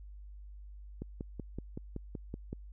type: click train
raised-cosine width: 3 ms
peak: -26 dBFS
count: 9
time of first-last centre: 1.02-2.529 s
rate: 5.3 Hz
effects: added 50 Hz sine -46 dBFS peak until 2.72 s